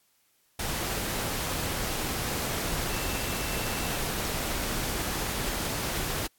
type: tone in noise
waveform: sine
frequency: 2676 Hz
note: E7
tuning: 25 cents sharp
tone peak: -41 dBFS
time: 2.89-3.97 s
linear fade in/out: 5 ms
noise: pink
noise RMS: -31 dBFS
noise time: 0.59-6.27 s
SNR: -13 dB
effects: white hiss -68 dBFS RMS until 6.38 s + AAC 64 kbps